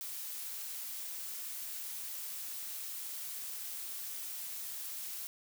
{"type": "noise", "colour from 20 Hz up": "blue", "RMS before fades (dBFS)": -42, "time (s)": [0.01, 5.27], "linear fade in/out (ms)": 0, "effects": []}